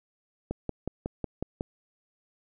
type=click train; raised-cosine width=2 ms; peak=-17 dBFS; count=7; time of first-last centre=0.51-1.609 s; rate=5.46 Hz; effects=none